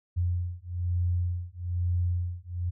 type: beating tone pair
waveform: sine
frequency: 87.7 / 88.8 Hz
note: F2 / F2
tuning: +8 / +29 cents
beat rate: 1.1 Hz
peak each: -29 dBFS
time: 0.16-2.71 s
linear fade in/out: 20 ms
effects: none